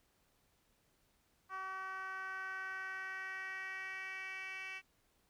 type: tone with band-pass filter sweep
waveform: 10% pulse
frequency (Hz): 380.1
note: F#4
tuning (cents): +47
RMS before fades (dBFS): -44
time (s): 1.49-4.82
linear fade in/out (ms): 50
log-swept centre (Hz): 1200 to 2500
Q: 3.5
effects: pink hiss -75 dBFS RMS until 5.29 s